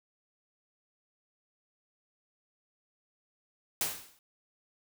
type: noise with exponential decay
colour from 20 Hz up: white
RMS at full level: -28 dBFS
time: 3.81-4.19 s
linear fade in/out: 1 ms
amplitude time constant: 81 ms
effects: none